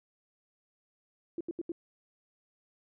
sine tone bursts, 338.5 Hz, E4, 46 cents sharp, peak -32 dBFS, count 4, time 1.38-1.719 s, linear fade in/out 2 ms, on 27 ms, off 77 ms, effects none

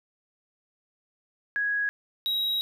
sine / triangle tone pair in turn, 1661.2 / 3832 Hz, G#6 / A#7, 0 / +47 cents, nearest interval octave + major second, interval 1447 cents, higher second, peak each -24 / -23 dBFS, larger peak second, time 1.56-1.89 / 2.26-2.61 s, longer second, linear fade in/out 0 ms, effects none

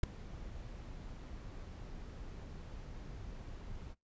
brown noise with ADSR envelope, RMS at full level -25 dBFS, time 0.03-3.95 s, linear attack 6 ms, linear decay 5 ms, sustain -22 dB, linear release 43 ms, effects noise-tail reverb RT60 0.2 s tail -24 dB re dry + resampled to 16000 Hz

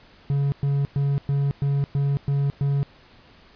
triangle tone bursts, 140.5 Hz, C#3, 24 cents sharp, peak -17 dBFS, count 8, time 0.3-2.83 s, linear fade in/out 0 ms, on 220 ms, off 110 ms, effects pink hiss -52 dBFS RMS until 3.55 s + resampled to 11025 Hz

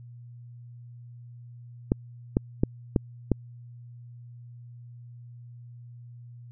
clicks, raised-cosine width 3 ms, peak -8 dBFS, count 5, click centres 1.919 / 2.369 / 2.635 / 2.962 / 3.317 s, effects added 120 Hz sine -43 dBFS peak until 6.51 s

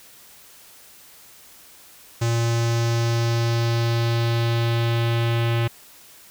square tone with low-pass filter sweep, 116.54 Hz, A#2, in tune, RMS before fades -21 dBFS, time 2.21-5.68 s, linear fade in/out 10 ms, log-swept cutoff 6900 to 3000 Hz, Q 2.1, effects white hiss -48 dBFS RMS until 6.3 s

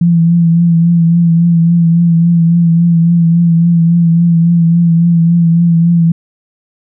sine tone with vibrato, 168.7 Hz, E3, 40 cents sharp, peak -5 dBFS, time 0.01-6.12 s, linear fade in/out 5 ms, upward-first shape triangle, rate 3.6 Hz, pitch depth 40 cents each way, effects none

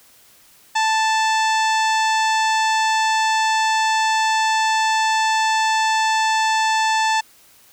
harmonic tone, 880 Hz, A5, in tune, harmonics 1 / 2 / 3 / 4 / 5 / 6 / 7 / 8 / 9, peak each -17 / -23 / -27 / -29 / -31 / -33 / -34 / -35 / -36 dBFS, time 0.75-7.21 s, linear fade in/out 10 ms, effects white hiss -51 dBFS RMS until 7.72 s

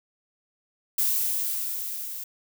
violet noise with level ramp, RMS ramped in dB -23 to -36 dBFS, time 0.98-2.24 s, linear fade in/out 5 ms, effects none

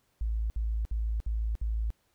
sine tone bursts, 55 Hz, A1, in tune, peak -27 dBFS, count 5, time 0.21-1.904 s, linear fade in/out 0 ms, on 290 ms, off 61 ms, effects pink hiss -72 dBFS RMS until 2.14 s

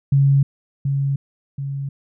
sine tone with echo, 138.59 Hz, C#3, in tune, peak -11 dBFS, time 0.12-0.43 s, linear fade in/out 5 ms, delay 730 ms, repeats 2, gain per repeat -6 dB, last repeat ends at 1.89 s, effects none

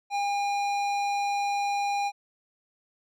triangle tone with hard clipping, 808 Hz, G#5, 48 cents flat, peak -27 dBFS, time 0.1-2.12 s, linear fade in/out 50 ms, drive 17 dB, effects none

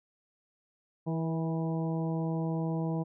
harmonic tone with a mistuned harmonic, 162.9 Hz, E3, 20 cents flat, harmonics 1 / 2 / 3 / 4 / 5 / 6, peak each -30 / -36 / -40 / -42 / -44 / -46 dBFS, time 1.06-3.04 s, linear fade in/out 20 ms, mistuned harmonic 3, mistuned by -20 cents, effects none

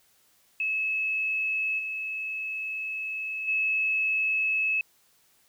sine tone with level steps, 2591 Hz, E7, 30 cents flat, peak -25 / -30 / -23 dBFS, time 0.6-4.81 s, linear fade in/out 2 ms, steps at 1.78 / 3.47 s, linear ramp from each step 20 ms, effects white hiss -64 dBFS RMS until 5.48 s

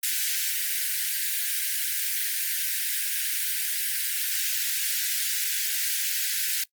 white high-pass noise, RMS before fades -27 dBFS, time 0.03-6.64 s, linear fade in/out 5 ms, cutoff 1500 Hz, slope 96 dB/octave, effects noise-tail reverb RT60 0.1 s tail -24 dB re dry + Opus 24 kbps

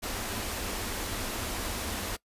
pink band-stop noise, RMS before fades -34 dBFS, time 0.02-2.17 s, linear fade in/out 20 ms, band 110 to 180 Hz, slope 96 dB/octave, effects noise-tail reverb RT60 0.1 s tail -22 dB re dry + resampled to 32000 Hz

